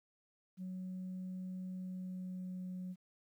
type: tone with pitch glide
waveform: sine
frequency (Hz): 185 to 183.19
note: F#3 to F#3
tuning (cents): 0 to -17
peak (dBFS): -39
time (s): 0.57-2.96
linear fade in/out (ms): 50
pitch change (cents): -17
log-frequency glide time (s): 1.69-2.74
effects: tanh soft clip ceiling -38 dBFS + 12-bit